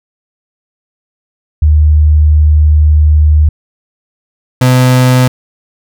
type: tone pair in turn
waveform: sine / 35% pulse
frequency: 76 / 127.08 Hz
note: D#2 / B2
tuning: -40 / +50 cents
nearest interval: major sixth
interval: 890 cents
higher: second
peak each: -3 dBFS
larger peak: neither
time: 1.62-3.49 / 4.61-5.28 s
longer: first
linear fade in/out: 5 ms
effects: none